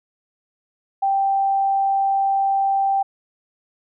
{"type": "tone", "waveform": "sine", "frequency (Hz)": 784, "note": "G5", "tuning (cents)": 0, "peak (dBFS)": -16, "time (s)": [1.02, 3.03], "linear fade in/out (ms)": 10, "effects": []}